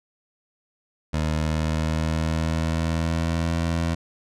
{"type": "tone with pitch glide", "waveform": "20% pulse", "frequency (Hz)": [77.78, 83.36], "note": ["D#2", "E2"], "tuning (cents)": [0, 20], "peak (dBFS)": -17, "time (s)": [1.13, 3.95], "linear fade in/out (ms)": 10, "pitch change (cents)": 120, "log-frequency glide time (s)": [1.34, 3.58], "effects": ["low-pass 8000 Hz 12 dB/octave"]}